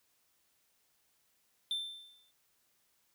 triangle tone with exponential decay, 3557 Hz, A7, 18 cents sharp, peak -29 dBFS, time 1.71-2.31 s, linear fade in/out 1 ms, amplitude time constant 130 ms, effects white hiss -74 dBFS RMS until 3.14 s

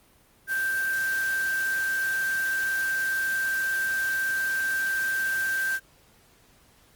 sine tone in noise, 1568 Hz, G6, in tune, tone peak -24 dBFS, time 0.47-5.8 s, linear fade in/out 50 ms, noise white, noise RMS -38 dBFS, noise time 0.47-5.8 s, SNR +11 dB, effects pink hiss -59 dBFS RMS until 6.95 s + Opus 32 kbps

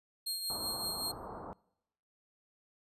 sawtooth tone with tremolo, 4228 Hz, C8, 17 cents sharp, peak -30 dBFS, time 0.26-1.12 s, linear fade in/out 10 ms, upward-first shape triangle, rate 5.3 Hz, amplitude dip 50%
white low-pass noise, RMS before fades -45 dBFS, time 0.5-1.53 s, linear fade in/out 0 ms, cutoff 1200 Hz, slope 48 dB/octave
effects noise-tail reverb RT60 0.9 s tail -25 dB re dry + resampled to 32000 Hz

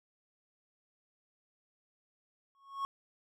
triangle tone with exponential growth, 1100 Hz, C#6, 14 cents flat, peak -28 dBFS, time 2.55-2.85 s, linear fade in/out 0 ms, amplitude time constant 64 ms, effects none

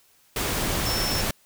sine tone in noise, 5400 Hz, E8, 41 cents sharp, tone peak -28 dBFS, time 0.86-1.21 s, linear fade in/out 2 ms, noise pink, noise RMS -26 dBFS, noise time 0.36-1.31 s, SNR -5 dB, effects white hiss -60 dBFS RMS until 1.45 s

